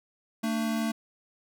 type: tone pair together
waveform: square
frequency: 224.3 / 296.5 Hz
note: A3 / D4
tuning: +34 / +17 cents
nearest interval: perfect fourth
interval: 483 cents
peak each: -28 / -35 dBFS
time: 0.43-0.92 s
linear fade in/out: 10 ms
effects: none